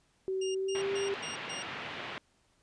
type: tone with pitch glide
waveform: sine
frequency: 380 to 396.1 Hz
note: F#4 to G4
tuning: +46 to +18 cents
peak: -30 dBFS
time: 0.28-1.14 s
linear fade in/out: 0 ms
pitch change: +72 cents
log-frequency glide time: 0.53-0.94 s
type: tone bursts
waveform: 25% pulse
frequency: 2817 Hz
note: F7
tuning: 14 cents sharp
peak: -35 dBFS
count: 5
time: 0.41-1.63 s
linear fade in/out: 10 ms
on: 140 ms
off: 130 ms
type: band-pass noise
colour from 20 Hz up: white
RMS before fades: -41 dBFS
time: 0.75-2.18 s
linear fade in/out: 0 ms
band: 100 to 3000 Hz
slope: 24 dB/octave
effects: pink hiss -70 dBFS RMS until 2.62 s + resampled to 22050 Hz